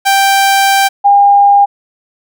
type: tone pair in turn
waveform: sawtooth / sine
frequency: 785 / 806.6 Hz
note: G5 / G5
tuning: +2 / +49 cents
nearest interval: unison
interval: 47 cents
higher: second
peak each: -3 dBFS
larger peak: neither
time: 0.05-0.89 / 1.04-1.66 s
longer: first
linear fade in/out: 20 ms
effects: none